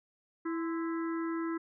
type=harmonic tone with a mistuned harmonic; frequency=329.6 Hz; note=E4; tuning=in tune; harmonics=1 / 3 / 4 / 5 / 6; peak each=-32 / -44 / -43 / -48 / -50 dBFS; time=0.45-1.58 s; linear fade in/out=10 ms; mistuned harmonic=3; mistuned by=+66 cents; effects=none